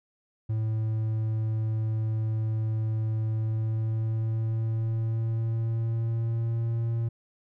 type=tone with pitch glide; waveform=triangle; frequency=110 to 115.4 Hz; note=A2 to A#2; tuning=0 to -17 cents; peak=-23 dBFS; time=0.49-7.09 s; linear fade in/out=10 ms; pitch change=+83 cents; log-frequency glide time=3.27-6.78 s; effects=none

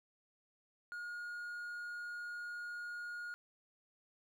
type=tone; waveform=triangle; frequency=1433 Hz; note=F6; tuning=44 cents sharp; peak=-40 dBFS; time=0.92-3.34 s; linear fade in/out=0 ms; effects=none

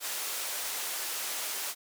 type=band-pass noise; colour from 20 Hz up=white; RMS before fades=-35 dBFS; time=0-1.75 s; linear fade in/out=50 ms; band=460 to 15000 Hz; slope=12 dB/octave; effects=none

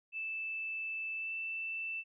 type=tone with pitch glide; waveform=sine; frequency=2637 to 2658 Hz; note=E7 to E7; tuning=0 to +14 cents; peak=-36 dBFS; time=0.12-2.04 s; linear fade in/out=50 ms; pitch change=+14 cents; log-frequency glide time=1.16-1.33 s; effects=none

